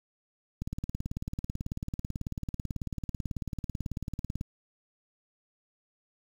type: click train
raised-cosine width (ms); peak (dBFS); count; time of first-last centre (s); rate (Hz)
5; -21; 70; 0.62-4.411; 18.2
effects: 8-bit